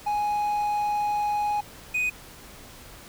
triangle tone pair in turn, 832 / 2493 Hz, G#5 / D#7, +3 / +3 cents, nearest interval octave + perfect fifth, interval 1900 cents, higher second, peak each -21 dBFS, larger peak neither, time 0.06-1.61 / 1.94-2.1 s, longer first, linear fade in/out 10 ms, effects pink hiss -46 dBFS RMS until 3.08 s

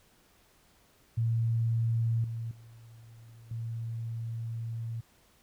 sine tone with level steps, 114.7 Hz, A#2, 28 cents flat, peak -25 / -33 / -49 / -33 dBFS, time 1.17-5.01 s, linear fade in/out 10 ms, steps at 2.24 / 2.51 / 3.51 s, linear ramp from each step 2 ms, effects pink hiss -64 dBFS RMS until 5.42 s

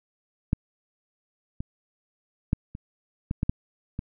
clicks, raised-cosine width 5 ms, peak -9 / -19 / -9 / -24 / -15 / -12 / -10 / -18 dBFS, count 8, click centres 0.531 / 1.605 / 2.531 / 2.751 / 3.311 / 3.431 / 3.495 / 3.991 s, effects none

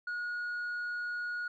sine tone, 1447 Hz, F#6, 39 cents flat, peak -31 dBFS, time 0.07-1.48 s, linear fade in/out 5 ms, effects tanh soft clip ceiling -33 dBFS

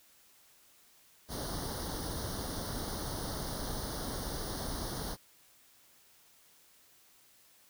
pink noise with comb filter, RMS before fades -38 dBFS, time 1.28-5.17 s, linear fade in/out 50 ms, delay 0.2 ms, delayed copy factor +1, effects white hiss -63 dBFS RMS until 7.69 s

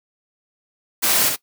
white noise with echo, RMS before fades -18 dBFS, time 1.02-1.3 s, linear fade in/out 20 ms, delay 64 ms, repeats 1, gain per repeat -5 dB, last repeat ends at 1.364 s, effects noise-tail reverb RT60 0.1 s tail -19 dB re dry + high-pass 100 Hz 12 dB/octave

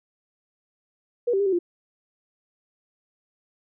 sine tone with pitch steps, 481 / 389.5 / 402.7 / 382.8 / 348.5 Hz, B4 / G4 / G4 / G4 / F4, -46 / -11 / +47 / -41 / -4 cents, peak -19 dBFS, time 1.27-1.59 s, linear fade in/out 10 ms, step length 64 ms, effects none

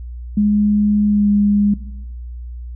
sine tone with pitch glide, 207.9 to 204.8 Hz, G#3 to G#3, +2 to -24 cents, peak -11 dBFS, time 0.37-1.74 s, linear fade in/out 5 ms, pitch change -26 cents, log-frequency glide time 1.07-1.29 s, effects noise-tail reverb RT60 1.0 s tail -18 dB re dry + added 60 Hz sine -27 dBFS peak until 2.75 s

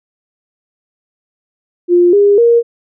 sine tone with pitch steps, 351.4 / 406 / 469.1 Hz, F4 / G#4 / A#4, +11 / -39 / +11 cents, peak -5 dBFS, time 1.88-2.63 s, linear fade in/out 50 ms, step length 250 ms, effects none

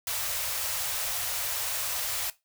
white band-stop noise, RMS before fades -31 dBFS, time 0.07-2.3 s, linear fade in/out 2 ms, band 120 to 480 Hz, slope 48 dB/octave, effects noise-tail reverb RT60 0.2 s tail -17 dB re dry

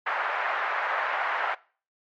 white band-pass noise, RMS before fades -28 dBFS, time 0.06-1.55 s, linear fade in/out 10 ms, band 640 to 1800 Hz, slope 24 dB/octave, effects noise-tail reverb RT60 0.4 s tail -21 dB re dry + MP3 48 kbps

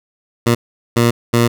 15% pulse tone bursts at uneven times, 118.1 Hz, A#2, 23 cents sharp, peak -4 dBFS, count 3, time 0.46-0.55 / 0.96-1.11 / 1.33-1.48 s, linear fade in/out 10 ms, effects none

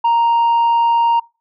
sine tone, 932.3 Hz, A#5, in tune, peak -8 dBFS, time 0.04-1.2 s, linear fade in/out 10 ms, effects noise-tail reverb RT60 0.3 s tail -26 dB re dry + tanh soft clip ceiling -10 dBFS

